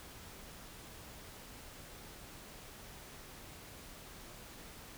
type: silence
effects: pink hiss -52 dBFS RMS until 4.97 s